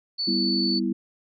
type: tone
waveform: sine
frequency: 4474 Hz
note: C#8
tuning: 15 cents sharp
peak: -24 dBFS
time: 0.18-0.8 s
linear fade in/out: 20 ms
type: chord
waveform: sine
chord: E minor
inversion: first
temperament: equal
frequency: 196 / 246.9 / 329.6 Hz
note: G3 / B3 / E4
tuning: 0 / 0 / 0 cents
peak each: -27 dBFS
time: 0.27-0.93 s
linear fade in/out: 10 ms
effects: none

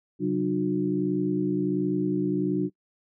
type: tone cluster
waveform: sine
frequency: 135.6 / 186.3 / 301.3 / 362.7 Hz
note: C#3 / F#3 / D4 / F#4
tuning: -38 / +12 / +44 / -34 cents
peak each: -34 / -28 / -26 / -29 dBFS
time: 0.19-2.7 s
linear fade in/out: 50 ms
effects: noise-tail reverb RT60 0.1 s tail -25 dB re dry

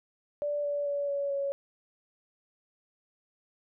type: tone with pitch steps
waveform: sine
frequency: 584 / 577.3 / 570.7 / 564.1 / 557.6 Hz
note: D5 / D5 / D5 / C#5 / C#5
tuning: -10 / -30 / -50 / +30 / +10 cents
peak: -28 dBFS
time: 0.42-1.52 s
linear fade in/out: 0 ms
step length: 220 ms
effects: none

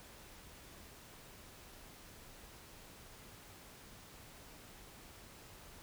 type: silence
effects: pink hiss -56 dBFS RMS until 5.82 s

